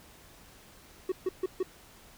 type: tone bursts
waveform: triangle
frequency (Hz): 372.5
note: F#4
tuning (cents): +12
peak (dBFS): -24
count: 4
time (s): 1.09-1.63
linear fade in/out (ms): 5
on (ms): 30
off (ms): 140
effects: pink hiss -55 dBFS RMS until 2.17 s